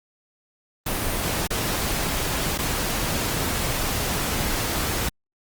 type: noise with dropouts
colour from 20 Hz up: pink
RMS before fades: -25 dBFS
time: 0.86-5.09 s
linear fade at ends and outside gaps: 5 ms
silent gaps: 1.471-1.504 / 2.578-2.586 s
effects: Opus 32 kbps